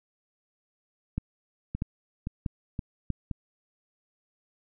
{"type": "two click trains", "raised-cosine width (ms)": 5, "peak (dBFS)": [-16, -19], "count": [4, 4], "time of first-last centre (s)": [[1.18, 3.103], [1.75, 3.312]], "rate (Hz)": [1.56, 1.92], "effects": []}